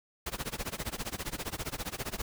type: noise with tremolo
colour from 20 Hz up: pink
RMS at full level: -34 dBFS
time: 0.26-2.22 s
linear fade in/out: 5 ms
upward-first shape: sine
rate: 15 Hz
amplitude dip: 95%
effects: none